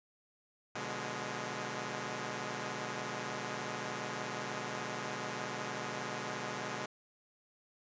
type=chord; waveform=5% pulse; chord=B diminished seventh; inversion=none; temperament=equal with one note detuned; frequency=123.47 / 146.83 / 178.7 / 207.7 Hz; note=B2 / D3 / F3 / Ab3; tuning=0 / 0 / +40 / 0 cents; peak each=-31 / -33 / -35 / -30 dBFS; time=0.75-6.86 s; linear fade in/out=5 ms; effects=resampled to 16000 Hz